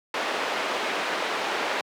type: band-pass noise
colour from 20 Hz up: pink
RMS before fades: -28 dBFS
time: 0.14-1.81 s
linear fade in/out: 2 ms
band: 450 to 3100 Hz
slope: 12 dB/octave
effects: high-pass 200 Hz 12 dB/octave